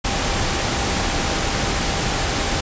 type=tone in noise; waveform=sine; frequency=792 Hz; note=G5; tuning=18 cents sharp; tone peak=-32 dBFS; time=0.04-2.61 s; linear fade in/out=10 ms; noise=pink; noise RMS=-21 dBFS; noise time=0.04-2.61 s; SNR=-14 dB; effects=resampled to 16000 Hz